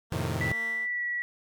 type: tone with tremolo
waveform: 10% pulse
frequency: 228.5 Hz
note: A#3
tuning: 34 cents flat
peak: -33 dBFS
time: 0.1-0.88 s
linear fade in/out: 50 ms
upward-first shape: sine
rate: 2.4 Hz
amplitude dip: 60%
type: chord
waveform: sawtooth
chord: F dominant seventh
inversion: none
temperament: equal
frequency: 87.31 / 110 / 130.81 / 155.56 Hz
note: F2 / A2 / C3 / Eb3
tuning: 0 / 0 / 0 / 0 cents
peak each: -30 dBFS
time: 0.12-0.52 s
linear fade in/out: 0 ms
type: tone with pitch glide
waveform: sine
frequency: 1971 to 1938.3 Hz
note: B6 to B6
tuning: -4 to -33 cents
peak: -28 dBFS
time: 0.41-1.22 s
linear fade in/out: 0 ms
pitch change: -29 cents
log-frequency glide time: 0.84-1.04 s
effects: none